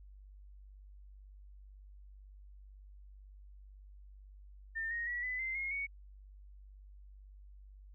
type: tone with pitch steps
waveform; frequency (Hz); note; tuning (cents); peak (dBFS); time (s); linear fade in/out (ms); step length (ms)
sine; 1804 / 1868.7 / 1935.7 / 2005 / 2077 / 2152 / 2229; A6 / A#6 / B6 / B6 / C7 / C7 / C#7; +43 / +4 / -35 / +26 / -13 / +48 / +9; -35; 4.75-5.87; 20; 160
effects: added 49 Hz sine -52 dBFS peak until 7.94 s